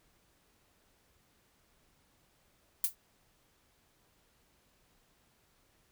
violet noise with exponential decay, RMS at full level -25 dBFS, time 2.84-2.95 s, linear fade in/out 2 ms, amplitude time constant 22 ms, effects pink hiss -70 dBFS RMS until 5.91 s

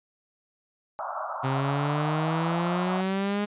pink band-pass noise, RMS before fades -33 dBFS, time 0.99-3.01 s, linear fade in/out 0 ms, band 600 to 1400 Hz, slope 96 dB/octave
sawtooth exponential sweep, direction up, 131.8 to 207.7 Hz, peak -21 dBFS, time 1.43-3.46 s, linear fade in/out 20 ms
effects resampled to 8000 Hz

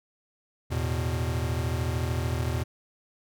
square chord, E suspended fourth, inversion none, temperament equal, 82.41 / 110 / 123.47 Hz, E2 / A2 / B2, 0 / 0 / 0 cents, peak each -30 / -34 / -31 dBFS, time 0.7-2.64 s, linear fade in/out 20 ms, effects none

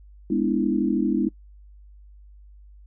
sine chord, E dominant seventh, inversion first, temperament just, 206 / 247.2 / 296.7 / 329.6 Hz, G#3 / B3 / D4 / E4, -14 / +2 / +18 / 0 cents, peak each -25 dBFS, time 0.3-1.29 s, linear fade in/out 5 ms, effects noise-tail reverb RT60 0.1 s tail -23 dB re dry + added 50 Hz sine -45 dBFS peak until 2.86 s

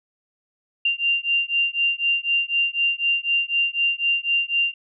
sine beating tone pair, 2780 / 2784 Hz, F7 / F7, -9 / -6 cents, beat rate 4 Hz, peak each -22 dBFS, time 0.85-4.74 s, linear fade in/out 5 ms, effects none

